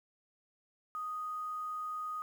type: tone with quantisation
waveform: sine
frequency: 1244.5 Hz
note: D#6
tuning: in tune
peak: -36 dBFS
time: 0.95-2.22 s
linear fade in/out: 0 ms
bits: 10
effects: none